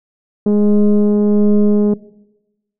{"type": "tone with frequency modulation", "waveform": "sine", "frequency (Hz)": 207.7, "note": "G#3", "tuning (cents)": 0, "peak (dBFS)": -7, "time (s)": [0.46, 1.94], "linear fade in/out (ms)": 5, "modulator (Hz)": 207, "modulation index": 0.92, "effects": ["noise-tail reverb RT60 1.0 s tail -20 dB re dry", "tanh soft clip ceiling -5 dBFS"]}